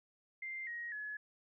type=tone with pitch steps; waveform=sine; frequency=2093 / 1886.3 / 1700 Hz; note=C7 / A#6 / G#6; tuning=0 / +20 / +40 cents; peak=-40 dBFS; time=0.42-1.17 s; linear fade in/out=5 ms; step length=250 ms; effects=none

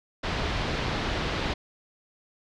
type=low-pass noise; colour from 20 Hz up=pink; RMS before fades=-29 dBFS; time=0.23-1.54 s; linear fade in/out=10 ms; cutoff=4500 Hz; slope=24 dB/octave; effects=none

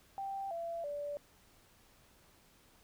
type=tone with pitch steps; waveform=sine; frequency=784 / 674.7 / 580.6 Hz; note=G5 / E5 / D5; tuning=0 / +40 / -20 cents; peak=-37 dBFS; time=0.18-1.17 s; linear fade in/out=0 ms; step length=330 ms; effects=pink hiss -65 dBFS RMS until 2.83 s

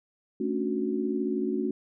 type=chord; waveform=sine; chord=D major seventh; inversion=second; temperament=just; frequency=220.2 / 275.3 / 293.7 / 367.1 Hz; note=A3 / C#4 / D4 / F#4; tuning=+2 / -12 / 0 / -14 cents; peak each=-31 / -31 / -35 / -30 dBFS; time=0.4-1.71 s; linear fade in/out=5 ms; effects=none

